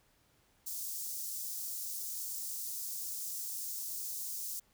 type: high-pass noise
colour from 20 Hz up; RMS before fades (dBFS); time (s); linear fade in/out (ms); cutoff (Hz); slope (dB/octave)
white; -40; 0.66-4.6; 10; 5400; 24
effects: pink hiss -70 dBFS RMS until 4.73 s